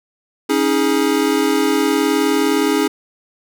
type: chord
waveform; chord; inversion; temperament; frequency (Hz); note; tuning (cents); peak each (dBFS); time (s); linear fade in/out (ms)
square; C# suspended second; none; equal with one note detuned; 277.2 / 316.6 / 415.3; C#4 / D#4 / G#4; 0 / +30 / 0; -19; 0.49-2.88; 10
effects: none